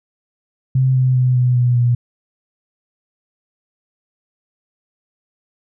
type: tone with pitch steps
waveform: sine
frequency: 130.81 / 128.79 / 126.79 / 124.83 / 122.9 / 121 Hz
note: C3 / C3 / B2 / B2 / B2 / B2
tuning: 0 / -27 / +46 / +19 / -8 / -35 cents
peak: -11 dBFS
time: 0.75-1.95 s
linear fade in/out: 5 ms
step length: 200 ms
effects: none